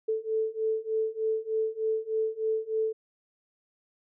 sine beating tone pair, 438.4 / 441.7 Hz, A4 / A4, -6 / +7 cents, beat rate 3.3 Hz, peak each -30 / -29 dBFS, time 0.08-2.93 s, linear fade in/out 10 ms, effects none

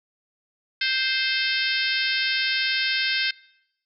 harmonic tone with a mistuned harmonic, 523.3 Hz, C5, in tune, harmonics 3 / 4 / 5 / 6 / 7 / 8 / 9 / 10, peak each -27 / -28 / -29 / -30 / -30 / -31 / -32 / -32 dBFS, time 0.81-3.31 s, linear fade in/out 5 ms, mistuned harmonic 8, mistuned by +18 cents, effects noise-tail reverb RT60 0.8 s tail -23 dB re dry

